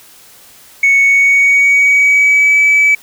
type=tone with pitch glide; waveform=sine; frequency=2217 to 2295 Hz; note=C#7 to D7; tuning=0 to -40 cents; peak=-4 dBFS; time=0.83-2.95 s; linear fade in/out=5 ms; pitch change=+60 cents; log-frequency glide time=0.99-2.6 s; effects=tanh soft clip ceiling -4 dBFS + white hiss -41 dBFS RMS until 3.02 s